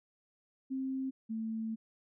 sine tone pair in turn, 264.7 / 222.6 Hz, C4 / A3, +20 / +20 cents, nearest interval minor third, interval 300 cents, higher first, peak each -33 / -34 dBFS, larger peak first, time 0.7-1.11 / 1.29-1.76 s, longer second, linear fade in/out 20 ms, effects none

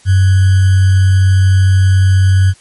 sine tone with sample-and-hold, 95 Hz, F#2, 46 cents sharp, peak -5 dBFS, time 0.05-2.54 s, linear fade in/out 50 ms, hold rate 1575 Hz, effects white hiss -45 dBFS RMS until 2.6 s + MP3 48 kbps

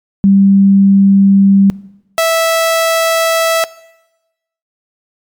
sine / sawtooth tone pair in turn, 196.5 / 656.4 Hz, G3 / E5, +4 / -8 cents, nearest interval octave + major sixth, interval 2088 cents, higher second, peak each -4 / -5 dBFS, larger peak first, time 0.24-1.7 / 2.18-3.64 s, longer neither, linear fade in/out 0 ms, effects noise-tail reverb RT60 1.0 s tail -21 dB re dry + MP3 96 kbps

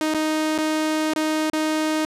sawtooth tone with dropouts, 311.1 Hz, D#4, in tune, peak -16 dBFS, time 0.01-2.05 s, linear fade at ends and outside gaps 1 ms, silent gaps 0.14-0.146 / 0.58-0.586 / 1.136-1.161 / 1.5-1.532 s, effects low-pass 11000 Hz 12 dB/octave

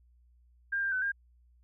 sine tone with pitch steps, 1601 / 1590 / 1513 / 1608 Hz, G6 / G6 / F#6 / G6, +36 / +24 / +38 / +44 cents, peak -28 dBFS, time 0.72-1.12 s, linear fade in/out 10 ms, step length 100 ms, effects added 60 Hz sine -60 dBFS peak until 1.63 s

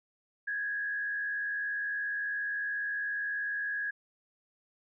sine tone with frequency modulation, 1661.2 Hz, G#6, in tune, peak -31 dBFS, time 0.47-3.91 s, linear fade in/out 10 ms, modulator 77.1 Hz, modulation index 0.62, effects none

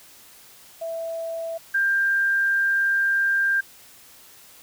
sine tone pair in turn, 660 / 1590.7 Hz, E5 / G6, +2 / +25 cents, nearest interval octave + minor third, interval 1523 cents, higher second, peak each -27 / -18 dBFS, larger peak second, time 0.81-1.58 / 1.74-3.61 s, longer second, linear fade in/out 10 ms, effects white hiss -49 dBFS RMS until 4.62 s

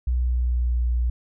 sine tone with pitch glide, 61.74 to 60.16 Hz, B1 to B1, 0 to -45 cents, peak -19 dBFS, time 0.07-1.1 s, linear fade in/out 5 ms, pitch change -45 cents, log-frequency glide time 0.17-0.83 s, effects none

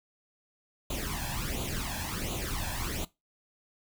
pink noise with flanger, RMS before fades -34 dBFS, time 0.9-3.05 s, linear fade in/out 5 ms, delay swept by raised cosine 0.28 to 1.21 ms, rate 1.4 Hz, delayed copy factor +0.75, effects noise-tail reverb RT60 0.2 s tail -19 dB re dry

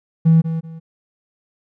triangle tone with echo, 162.7 Hz, E3, 22 cents flat, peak -5 dBFS, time 0.25-0.42 s, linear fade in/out 20 ms, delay 190 ms, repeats 2, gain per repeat -12 dB, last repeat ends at 0.8 s, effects tanh soft clip ceiling -5 dBFS

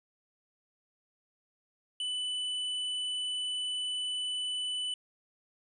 sine tone with hard clipping, 2990 Hz, F#7, 17 cents sharp, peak -33 dBFS, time 2-4.94 s, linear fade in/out 2 ms, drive 6 dB, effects resampled to 24000 Hz

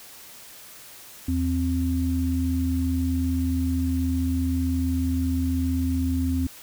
sine tone pair together, 80.94 / 261.6 Hz, E2 / C4, -31 / 0 cents, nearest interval octave + minor sixth, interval 2031 cents, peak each -24 dBFS, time 1.28-6.47 s, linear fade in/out 5 ms, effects white hiss -45 dBFS RMS until 6.62 s

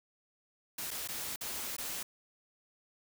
white noise with dropouts, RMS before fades -39 dBFS, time 0.78-2.03 s, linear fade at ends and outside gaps 5 ms, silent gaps 0.907-0.912 / 1.076-1.086 / 1.361-1.409 / 1.766-1.782 s, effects none

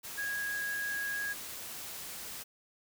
sine tone in noise, 1649 Hz, G#6, 13 cents flat, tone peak -33 dBFS, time 0.17-1.34 s, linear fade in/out 20 ms, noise white, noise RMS -43 dBFS, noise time 0.03-2.44 s, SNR +7 dB, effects none

